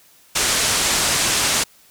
white low-pass noise, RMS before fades -19 dBFS, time 0.35-1.64 s, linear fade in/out 10 ms, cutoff 9200 Hz, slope 24 dB/octave, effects white hiss -52 dBFS RMS until 1.9 s

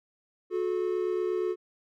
triangle tone pair together, 363.9 / 432.3 Hz, F#4 / A4, -29 / -31 cents, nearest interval minor third, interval 298 cents, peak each -26 / -29 dBFS, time 0.5-1.56 s, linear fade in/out 50 ms, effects none

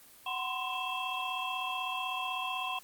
sine tone cluster, 748 / 1014 / 1050 / 2669 / 3258 Hz, F#5 / B5 / C6 / E7 / G#7, +19 / +45 / +6 / +21 / -34 cents, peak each -39 / -40 / -39 / -38 / -40 dBFS, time 0.26-2.79 s, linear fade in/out 5 ms, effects white hiss -56 dBFS RMS until 2.83 s + Opus 24 kbps

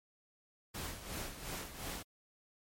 pink noise with tremolo, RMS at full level -41 dBFS, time 0.74-2.03 s, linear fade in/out 10 ms, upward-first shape sine, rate 2.8 Hz, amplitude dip 65%, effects MP3 64 kbps

